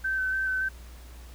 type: tone with vibrato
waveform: sine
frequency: 1537 Hz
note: G6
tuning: 35 cents flat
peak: -25 dBFS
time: 0.04-0.69 s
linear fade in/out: 10 ms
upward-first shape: square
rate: 3.5 Hz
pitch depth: 14 cents each way
effects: added 60 Hz sine -43 dBFS peak until 1.34 s + pink hiss -53 dBFS RMS until 1.34 s